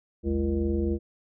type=tone with frequency modulation; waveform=sine; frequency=209.6 Hz; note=G#3; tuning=16 cents sharp; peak=-23 dBFS; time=0.23-0.99 s; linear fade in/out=50 ms; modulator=132 Hz; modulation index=1.6; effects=none